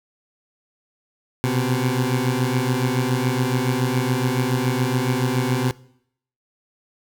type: beating tone pair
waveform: 20% pulse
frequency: 123.47 / 130.57 Hz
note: B2 / C3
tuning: 0 / -3 cents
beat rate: 7.1 Hz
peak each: -17 / -17 dBFS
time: 1.44-5.71 s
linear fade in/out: 0 ms
effects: noise-tail reverb RT60 0.7 s tail -21 dB re dry